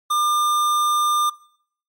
square tone, 1200 Hz, D6, 37 cents sharp, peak -18 dBFS, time 0.1-1.3 s, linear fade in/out 10 ms, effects noise-tail reverb RT60 0.6 s tail -20 dB re dry + MP3 64 kbps

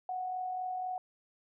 sine tone with amplitude modulation, 738 Hz, F#5, 5 cents flat, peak -32 dBFS, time 0.09-0.98 s, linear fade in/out 2 ms, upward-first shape sine, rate 44 Hz, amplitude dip 35%, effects none

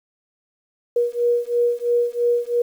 sine beating tone pair, 477.3 / 480.3 Hz, A#4 / B4, +41 / -48 cents, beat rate 3 Hz, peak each -20 dBFS, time 0.96-2.62 s, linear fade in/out 5 ms, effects 8-bit

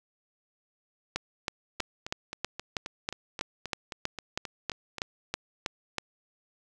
two click trains, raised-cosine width 0.2 ms, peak -12 / -19 dBFS, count 16 / 13, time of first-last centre 1.16-5.983 / 1.8-4.983 s, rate 3.11 / 3.77 Hz, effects none

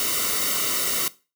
white noise with comb filter, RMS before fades -24 dBFS, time 0-1.08 s, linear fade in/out 0 ms, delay 1.2 ms, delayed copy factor -0.75, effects noise-tail reverb RT60 0.3 s tail -18 dB re dry

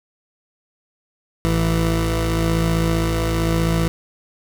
20% pulse tone pair together, 55.42 / 165.3 Hz, A1 / E3, +13 / +5 cents, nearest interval octave + perfect fifth, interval 1892 cents, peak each -15 dBFS, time 1.45-3.88 s, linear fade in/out 0 ms, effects none

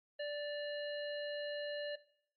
harmonic tone with a mistuned harmonic, 586 Hz, D5, 4 cents flat, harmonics 1 / 3 / 5 / 7, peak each -38 / -46 / -49 / -51 dBFS, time 0.19-1.96 s, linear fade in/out 10 ms, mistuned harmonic 5, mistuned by -40 cents, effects noise-tail reverb RT60 0.6 s tail -17 dB re dry + MP3 32 kbps

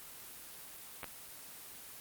clicks, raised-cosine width 0.3 ms, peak -25 dBFS, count 2, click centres 1.032 / 1.043 s, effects white hiss -50 dBFS RMS until 2 s + Opus 24 kbps

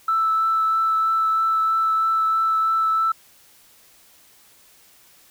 sine tone with vibrato, 1318.5 Hz, E6, in tune, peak -16 dBFS, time 0.08-3.12 s, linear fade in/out 5 ms, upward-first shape triangle, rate 3.1 Hz, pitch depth 10 cents each way, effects tanh soft clip ceiling -12 dBFS + white hiss -53 dBFS RMS until 5.3 s

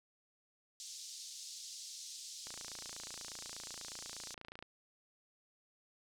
white band-pass noise, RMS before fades -49 dBFS, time 0.8-4.34 s, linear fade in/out 0 ms, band 4000 to 7200 Hz, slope 24 dB/octave
click train, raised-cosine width 0.3 ms, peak -32 dBFS, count 62, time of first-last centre 2.47-4.625 s, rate 28.3 Hz
effects none

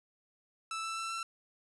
sawtooth tone with pitch steps, 1318.5 / 1326.9 / 1335.4 / 1343.9 Hz, E6 / E6 / E6 / E6, 0 / +11 / +22 / +33 cents, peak -32 dBFS, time 0.71-1.23 s, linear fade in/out 2 ms, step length 130 ms, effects resampled to 24000 Hz

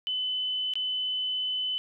sine tone with dropouts, 3019 Hz, F#7, 34 cents sharp, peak -27 dBFS, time 0.07-1.78 s, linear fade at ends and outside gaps 0 ms, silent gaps 0.737-0.755 s, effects none

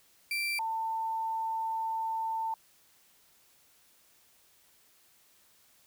35% pulse / sine tone pair in turn, 2349 / 895 Hz, D7 / A5, 0 / +29 cents, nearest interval octave + perfect fourth, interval 1671 cents, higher first, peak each -28 / -30 dBFS, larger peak first, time 0.31-0.59 / 0.59-2.54 s, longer second, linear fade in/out 2 ms, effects white hiss -64 dBFS RMS until 5.86 s

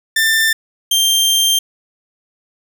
sawtooth tone pair in turn, 1786 / 3168 Hz, A6 / G7, +25 / +18 cents, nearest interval minor seventh, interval 993 cents, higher second, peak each -8 dBFS, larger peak neither, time 0.16-0.53 / 0.91-1.59 s, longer second, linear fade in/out 5 ms, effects none

